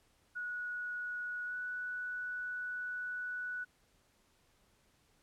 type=tone with pitch glide; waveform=sine; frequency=1462 to 1479 Hz; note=F#6 to F#6; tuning=-21 to -1 cents; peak=-37 dBFS; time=0.35-3.65 s; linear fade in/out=20 ms; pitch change=+20 cents; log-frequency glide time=1.45-1.55 s; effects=pink hiss -71 dBFS RMS until 5.22 s + low-pass 12000 Hz 12 dB/octave